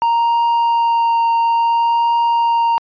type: tone with vibrato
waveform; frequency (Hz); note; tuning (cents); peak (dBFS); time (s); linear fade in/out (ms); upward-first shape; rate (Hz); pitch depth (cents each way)
triangle; 930; A#5; -4; -10; 0.02-2.78; 0; triangle; 0.58; 11
effects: resampled to 11025 Hz